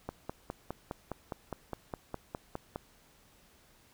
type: click train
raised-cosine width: 1 ms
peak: -22 dBFS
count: 14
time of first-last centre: 0.09-2.759 s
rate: 4.87 Hz
effects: pink hiss -63 dBFS RMS until 3.93 s